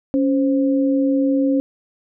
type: tone pair together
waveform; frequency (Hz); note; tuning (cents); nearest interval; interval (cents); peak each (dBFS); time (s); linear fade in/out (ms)
sine; 277 / 523; C#4 / C5; -1 / -1; major seventh; 1100; -15 / -22; 0.14-1.6; 0
effects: none